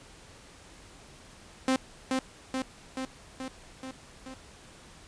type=tone with echo; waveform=sawtooth; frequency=261.6 Hz; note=C4; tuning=in tune; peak=-19 dBFS; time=1.68-1.76 s; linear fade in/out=2 ms; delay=430 ms; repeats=6; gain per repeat=-3 dB; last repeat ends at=4.34 s; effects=pink hiss -52 dBFS RMS until 5.07 s + resampled to 22050 Hz